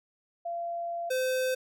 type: tone pair in turn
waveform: sine / square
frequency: 685 / 514.8 Hz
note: F5 / C5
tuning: -34 / -28 cents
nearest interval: perfect fourth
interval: 494 cents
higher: first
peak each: -31 / -27 dBFS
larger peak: second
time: 0.45-1.1 / 1.1-1.55 s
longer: first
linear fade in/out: 10 ms
effects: none